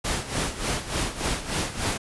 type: noise with tremolo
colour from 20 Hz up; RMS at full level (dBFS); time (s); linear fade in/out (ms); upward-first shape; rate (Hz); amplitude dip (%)
pink; -25; 0.04-1.98; 10; sine; 3.4; 75
effects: resampled to 24000 Hz